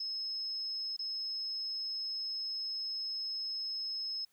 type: tone with dropouts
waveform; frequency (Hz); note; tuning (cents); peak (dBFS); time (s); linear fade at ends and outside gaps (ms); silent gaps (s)
sine; 5180; E8; -31; -35; 0-4.25; 5; 0.966-0.991
effects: white hiss -73 dBFS RMS until 4.32 s